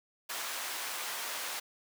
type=high-pass noise; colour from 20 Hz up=pink; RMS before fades=-38 dBFS; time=0.29-1.6 s; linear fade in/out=10 ms; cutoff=870 Hz; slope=12 dB/octave; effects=none